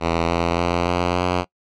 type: tone with pitch steps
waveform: 5% pulse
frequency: 83.7 / 85.16 / 86.65 / 88.17 / 89.71 Hz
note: E2 / F2 / F2 / F2 / F2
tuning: +27 / -43 / -13 / +17 / +47 cents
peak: -7 dBFS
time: 0-1.45 s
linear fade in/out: 50 ms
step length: 290 ms
effects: noise-tail reverb RT60 0.1 s tail -22 dB re dry + low-pass 4000 Hz 12 dB/octave